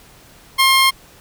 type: tone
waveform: 15% pulse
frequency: 1066 Hz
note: C6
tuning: 32 cents sharp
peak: -4 dBFS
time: 0.58-0.91 s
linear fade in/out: 20 ms
effects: pink hiss -46 dBFS RMS until 1.2 s